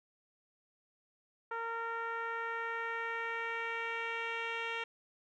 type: tone with low-pass filter sweep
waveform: 10% pulse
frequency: 459.7 Hz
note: A#4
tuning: 24 cents flat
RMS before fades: -38 dBFS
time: 1.51-4.84 s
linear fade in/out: 5 ms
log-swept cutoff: 1300 to 3000 Hz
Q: 2
effects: none